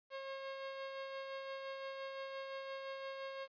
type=tone with tremolo; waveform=sawtooth; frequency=540 Hz; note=C#5; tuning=45 cents flat; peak=-38 dBFS; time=0.1-3.48 s; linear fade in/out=50 ms; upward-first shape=sine; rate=5.8 Hz; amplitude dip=30%; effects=resampled to 11025 Hz + 12-bit